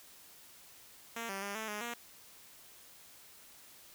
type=tone with pitch steps; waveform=5% pulse; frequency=230.6 / 195.4 / 200.8 / 219.7 / 209 / 237.2 Hz; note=A#3 / G3 / G3 / A3 / G#3 / A#3; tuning=-19 / -5 / +42 / -2 / +11 / +30 cents; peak=-27 dBFS; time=1.16-1.94 s; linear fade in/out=5 ms; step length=130 ms; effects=white hiss -57 dBFS RMS until 3.94 s